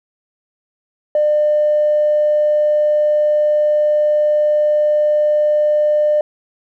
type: tone with tanh clipping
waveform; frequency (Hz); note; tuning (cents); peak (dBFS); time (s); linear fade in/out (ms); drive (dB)
triangle; 600; D5; +37; -11; 1.15-6.21; 2; 4
effects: none